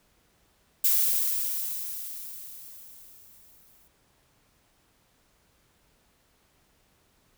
violet noise with exponential decay, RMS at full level -21 dBFS, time 0.84-3.88 s, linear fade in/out 5 ms, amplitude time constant 660 ms, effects pink hiss -66 dBFS RMS until 7.37 s

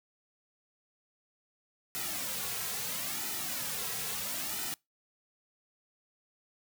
white noise with flanger, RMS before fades -36 dBFS, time 1.95-4.74 s, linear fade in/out 0 ms, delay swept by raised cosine 1.8 to 3.4 ms, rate 0.75 Hz, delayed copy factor -0.75, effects noise-tail reverb RT60 0.2 s tail -25 dB re dry

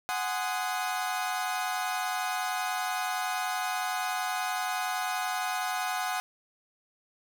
30% pulse chord, Ab dominant seventh, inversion third, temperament equal with one note detuned, 740 / 830.6 / 1034.5 / 1244.5 Hz, Gb5 / Ab5 / C6 / Eb6, 0 / 0 / -20 / 0 cents, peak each -29 / -34 / -35 / -34 dBFS, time 0.09-6.2 s, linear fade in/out 0 ms, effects none

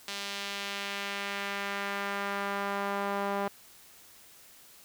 sawtooth tone with band-pass filter sweep, 199.9 Hz, G3, 34 cents sharp, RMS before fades -34 dBFS, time 0.08-3.48 s, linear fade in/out 2 ms, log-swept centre 4000 to 840 Hz, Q 1.1, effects white hiss -55 dBFS RMS until 4.84 s

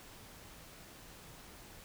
silence, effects pink hiss -54 dBFS RMS until 1.84 s

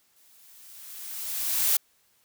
blue noise with exponential growth, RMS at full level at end -21 dBFS, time 0.16-1.77 s, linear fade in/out 5 ms, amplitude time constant 350 ms, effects white hiss -66 dBFS RMS until 2.24 s

